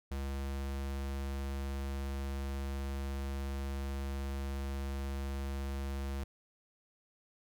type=tone; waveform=square; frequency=68.6 Hz; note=C#2; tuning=17 cents flat; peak=-36 dBFS; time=0.11-6.24 s; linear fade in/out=5 ms; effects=none